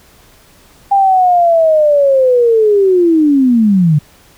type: linear sweep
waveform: sine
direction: down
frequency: 802 to 142.2 Hz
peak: -6 dBFS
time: 0.91-3.99 s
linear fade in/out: 10 ms
effects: pink hiss -45 dBFS RMS until 4.37 s